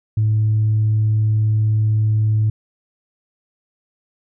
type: tone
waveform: sine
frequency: 108.1 Hz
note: A2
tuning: 30 cents flat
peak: -12 dBFS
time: 0.17-2.5 s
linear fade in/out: 5 ms
effects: tanh soft clip ceiling -10 dBFS